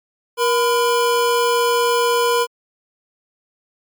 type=tone pair together; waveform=square; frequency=474.8 / 1006 Hz; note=A#4 / B5; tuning=+32 / +32 cents; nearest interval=octave + minor second; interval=1300 cents; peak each=-17 / -19 dBFS; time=0.37-2.47 s; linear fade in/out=50 ms; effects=MP3 96 kbps